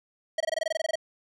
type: tone bursts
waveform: square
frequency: 640 Hz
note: D#5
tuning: 49 cents sharp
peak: -25 dBFS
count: 13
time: 0.38-0.956 s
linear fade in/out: 5 ms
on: 24 ms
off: 22 ms
effects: low-pass 7000 Hz 12 dB/octave